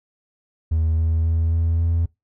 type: tone with pitch steps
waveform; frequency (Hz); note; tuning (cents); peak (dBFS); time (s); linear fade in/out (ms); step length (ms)
triangle; 80.2 / 81.09 / 81.98 / 82.88 / 83.8; E2 / E2 / E2 / E2 / E2; -47 / -28 / -9 / +10 / +29; -14; 0.71-2.06; 10; 270
effects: noise-tail reverb RT60 0.2 s tail -25 dB re dry + tanh soft clip ceiling -11 dBFS